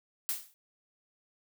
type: noise with exponential decay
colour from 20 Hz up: blue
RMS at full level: -29 dBFS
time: 0.29-0.54 s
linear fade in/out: 0 ms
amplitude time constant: 54 ms
effects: none